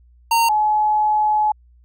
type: tone pair in turn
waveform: square / sine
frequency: 921 / 850.4 Hz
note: A#5 / G#5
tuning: -21 / +41 cents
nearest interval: minor second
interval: 138 cents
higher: first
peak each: -14 dBFS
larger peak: neither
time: 0.31-0.49 / 0.49-1.52 s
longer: second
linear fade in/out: 5 ms
effects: added 60 Hz sine -48 dBFS peak until 1.84 s